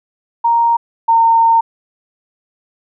sine tone pair in turn, 932.3 / 914.2 Hz, A#5 / A#5, 0 / -34 cents, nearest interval unison, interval 34 cents, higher first, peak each -9 / -7 dBFS, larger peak second, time 0.44-0.77 / 1.08-1.61 s, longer second, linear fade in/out 10 ms, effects none

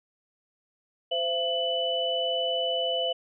sine tone cluster, 514 / 673 / 2987 Hz, C5 / E5 / F#7, -31 / +36 / +16 cents, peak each -30 / -30 / -28 dBFS, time 1.11-3.13 s, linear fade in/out 10 ms, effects none

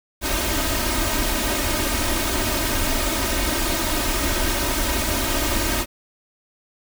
pink noise with comb filter, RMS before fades -22 dBFS, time 0.21-5.86 s, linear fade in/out 50 ms, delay 3.2 ms, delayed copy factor +1, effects none

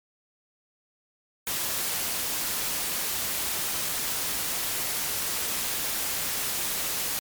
white noise, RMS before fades -29 dBFS, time 1.47-7.19 s, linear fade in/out 0 ms, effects MP3 96 kbps

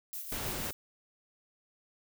violet noise with tremolo, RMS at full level -39 dBFS, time 0.13-0.73 s, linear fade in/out 0 ms, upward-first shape sine, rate 6.3 Hz, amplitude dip 50%
pink noise, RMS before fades -38 dBFS, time 0.32-0.71 s, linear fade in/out 2 ms
effects none

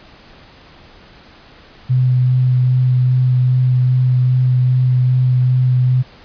sine tone with vibrato, 126.8 Hz, B2, 46 cents sharp, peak -10 dBFS, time 1.89-6.03 s, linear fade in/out 20 ms, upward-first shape sine, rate 2.5 Hz, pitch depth 11 cents each way, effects pink hiss -43 dBFS RMS until 6.24 s + resampled to 11025 Hz

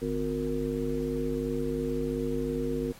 harmonic tone with a mistuned harmonic, 51.4 Hz, G#1, 17 cents flat, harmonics 1 / 3 / 5 / 7 / 9, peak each -37 / -37 / -32 / -35 / -32 dBFS, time 0.01-2.93 s, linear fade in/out 20 ms, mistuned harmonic 1, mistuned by +44 cents, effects pink hiss -52 dBFS RMS until 2.99 s + AAC 48 kbps

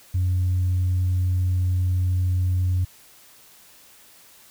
sine tone, 91 Hz, F#2, 28 cents flat, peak -17 dBFS, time 0.14-2.85 s, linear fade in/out 10 ms, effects tanh soft clip ceiling -16 dBFS + white hiss -51 dBFS RMS until 4.5 s

